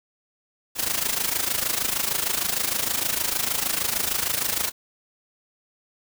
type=noise with amplitude modulation; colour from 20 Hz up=white; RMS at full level=-22 dBFS; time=0.75-4.72 s; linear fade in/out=50 ms; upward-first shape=sine; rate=26.5 Hz; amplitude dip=75%; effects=none

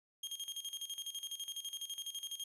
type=tone with tremolo; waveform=sawtooth; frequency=3230 Hz; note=G#7; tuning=49 cents flat; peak=-36 dBFS; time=0.23-2.44 s; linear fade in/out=5 ms; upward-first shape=square; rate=12 Hz; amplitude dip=75%; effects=resampled to 32000 Hz + 12-bit

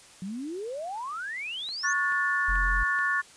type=exponential sweep; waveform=sine; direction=up; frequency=179.3 to 6645 Hz; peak=-32 dBFS; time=0.22-1.93 s; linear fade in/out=2 ms
type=click train; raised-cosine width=0.3 ms; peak=-29 dBFS; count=4; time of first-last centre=1.69-2.989 s; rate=2.31 Hz
type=chord; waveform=sine; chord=F# minor; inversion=second; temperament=equal with one note detuned; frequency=1108.7 / 1446.2 / 1760 Hz; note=C#6 / F#6 / A6; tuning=0 / -40 / 0 cents; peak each=-30 / -29 / -26 dBFS; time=1.83-3.22 s; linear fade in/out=20 ms
type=tone; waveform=triangle; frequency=43.65 Hz; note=F1; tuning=in tune; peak=-24 dBFS; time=2.48-2.84 s; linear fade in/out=10 ms
effects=white hiss -52 dBFS RMS until 3.36 s + resampled to 22050 Hz

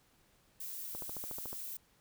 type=noise; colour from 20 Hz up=violet; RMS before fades=-43 dBFS; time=0.6-1.77 s; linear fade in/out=5 ms
type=click train; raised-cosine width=1 ms; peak=-31 dBFS; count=9; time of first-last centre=0.95-1.53 s; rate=13.8 Hz
effects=pink hiss -69 dBFS RMS until 2 s

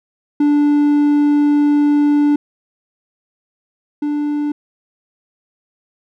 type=tone pair in turn; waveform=triangle; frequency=292.4 / 294.3 Hz; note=D4 / D4; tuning=-7 / +4 cents; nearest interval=unison; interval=11 cents; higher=second; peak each=-8 / -14 dBFS; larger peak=first; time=0.4-2.36 / 4.02-4.52 s; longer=first; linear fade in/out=5 ms; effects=none

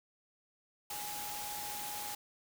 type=tone in noise; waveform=sine; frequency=830.6 Hz; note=G#5; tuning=in tune; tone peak=-44 dBFS; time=0.9-2.15 s; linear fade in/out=5 ms; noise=white; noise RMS=-42 dBFS; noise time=0.9-2.15 s; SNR=-5 dB; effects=none

